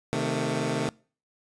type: chord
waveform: 15% pulse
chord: A diminished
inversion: first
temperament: equal with one note detuned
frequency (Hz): 130.81 / 155.56 / 223.1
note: C3 / Eb3 / A3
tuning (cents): 0 / 0 / +24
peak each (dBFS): -24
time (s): 0.13-0.89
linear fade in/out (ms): 0
effects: noise-tail reverb RT60 0.4 s tail -24 dB re dry + resampled to 22050 Hz